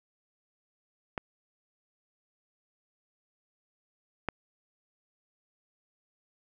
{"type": "clicks", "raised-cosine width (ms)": 0.5, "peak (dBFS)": [-17, -14], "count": 2, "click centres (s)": [1.178, 4.287], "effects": []}